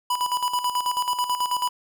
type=tone with tremolo; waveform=square; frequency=987.8 Hz; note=B5; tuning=in tune; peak=-21 dBFS; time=0.1-1.69 s; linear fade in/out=5 ms; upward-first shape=square; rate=9.2 Hz; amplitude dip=65%; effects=none